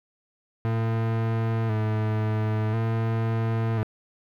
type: tone with vibrato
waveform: 40% pulse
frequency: 110.7 Hz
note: A2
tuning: 11 cents sharp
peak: -22 dBFS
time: 0.65-3.83 s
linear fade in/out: 0 ms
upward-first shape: square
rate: 0.48 Hz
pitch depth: 38 cents each way
effects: low-pass 2000 Hz 12 dB/octave + 9-bit